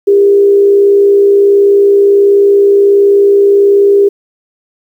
sine tone with frequency modulation, 401 Hz, G4, 39 cents sharp, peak -3 dBFS, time 0.07-4.09 s, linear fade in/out 10 ms, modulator 61.4 Hz, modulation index 0.29, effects 7-bit

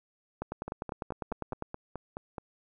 two click trains, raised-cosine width 1 ms, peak -23 / -20 dBFS, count 9 / 13, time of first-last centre 0.68-2.382 / 0.42-1.624 s, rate 4.7 / 9.97 Hz, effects none

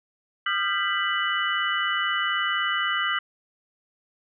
sine tone cluster, 1212 / 1376 / 1570 / 1981 / 2969 Hz, D#6 / F6 / G6 / B6 / F#7, -46 / -26 / +2 / +5 / +5 cents, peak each -29 dBFS, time 0.46-3.19 s, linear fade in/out 5 ms, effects none

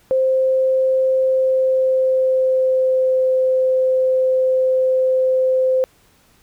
sine tone with pitch glide, 523.3 to 517.9 Hz, C5 to C5, 0 to -18 cents, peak -13 dBFS, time 0.11-5.84 s, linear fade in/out 0 ms, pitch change -18 cents, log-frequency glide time 1.18-3.2 s, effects pink hiss -55 dBFS RMS until 6.42 s

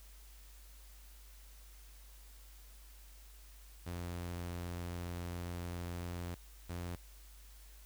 sawtooth tone bursts at uneven times, 87.31 Hz, F2, in tune, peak -36 dBFS, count 2, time 3.86-6.35 / 6.69-6.96 s, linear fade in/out 10 ms, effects added 50 Hz sine -54 dBFS peak until 7.85 s + white hiss -62 dBFS RMS until 7.85 s

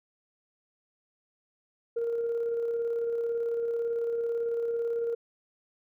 sine tone with tremolo, 466.2 Hz, A#4, in tune, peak -25 dBFS, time 1.96-5.15 s, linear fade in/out 10 ms, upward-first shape square, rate 18 Hz, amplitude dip 25%, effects tanh soft clip ceiling -23 dBFS

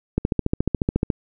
click train, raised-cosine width 3 ms, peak -6 dBFS, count 14, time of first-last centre 0.18-1.102 s, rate 14.1 Hz, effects none

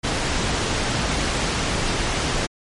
pink noise, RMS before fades -22 dBFS, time 0.03-2.47 s, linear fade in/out 20 ms, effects low-pass 7000 Hz 12 dB/octave + MP3 48 kbps

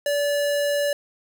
square tone, 577 Hz, D5, 31 cents flat, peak -21 dBFS, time 0.06-0.93 s, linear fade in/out 2 ms, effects 9-bit

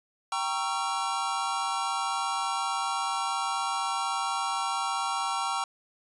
square chord, G diminished seventh, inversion none, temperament equal with one note detuned, 784 / 932.3 / 1108.7 / 1349.3 Hz, G5 / Bb5 / Db6 / Fb6, 0 / 0 / 0 / +40 cents, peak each -34 dBFS, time 0.32-5.64 s, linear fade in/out 2 ms, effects resampled to 24000 Hz

